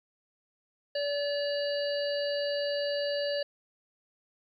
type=harmonic tone; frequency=575 Hz; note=D5; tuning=37 cents flat; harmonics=1 / 3 / 5 / 7 / 8; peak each=-29 / -40 / -41 / -43 / -38 dBFS; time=0.95-3.43 s; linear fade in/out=5 ms; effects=11-bit